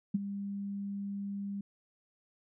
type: tone with ADSR envelope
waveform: sine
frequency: 200 Hz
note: G3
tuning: 35 cents sharp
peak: -23 dBFS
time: 0.14-1.61 s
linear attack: 9 ms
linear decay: 23 ms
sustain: -12 dB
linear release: 4 ms
effects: none